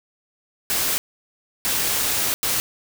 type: noise bursts at uneven times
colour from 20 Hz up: white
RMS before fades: -22 dBFS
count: 3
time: 0.7-0.98 / 1.65-2.34 / 2.43-2.6 s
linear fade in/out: 0 ms
effects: none